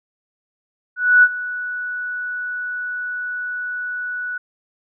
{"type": "tone with ADSR envelope", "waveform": "sine", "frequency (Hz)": 1476, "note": "F#6", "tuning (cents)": -5, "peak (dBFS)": -6, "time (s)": [0.96, 4.38], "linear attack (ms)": 270, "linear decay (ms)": 49, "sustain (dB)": -17, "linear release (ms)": 6, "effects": []}